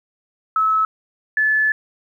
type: tone pair in turn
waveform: sine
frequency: 1297 / 1731.3 Hz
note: E6 / A6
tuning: -28 / -28 cents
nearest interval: perfect fourth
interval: 500 cents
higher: second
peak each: -14 dBFS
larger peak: neither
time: 0.56-0.85 / 1.37-1.72 s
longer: second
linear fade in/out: 2 ms
effects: 9-bit